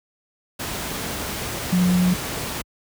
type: tone in noise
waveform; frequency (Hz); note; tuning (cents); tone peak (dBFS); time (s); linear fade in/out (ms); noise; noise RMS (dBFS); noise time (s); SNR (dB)
sine; 180; F#3; -47; -15; 1.72-2.14; 10; pink; -28; 0.59-2.62; +10
effects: high-pass 60 Hz 12 dB/octave